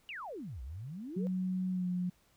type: exponential two-way sweep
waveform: sine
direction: down then up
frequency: 2960 to 57.6 to 527 Hz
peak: -40 dBFS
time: 0.09-1.27 s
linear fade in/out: 0 ms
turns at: 0.62 s
type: tone with pitch glide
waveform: sine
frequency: 185 to 179.84 Hz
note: F#3 to F#3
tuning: 0 to -49 cents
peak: -31 dBFS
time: 1.16-2.1 s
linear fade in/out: 10 ms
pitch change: -49 cents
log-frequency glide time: 1.71-1.87 s
effects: pink hiss -69 dBFS RMS until 2.36 s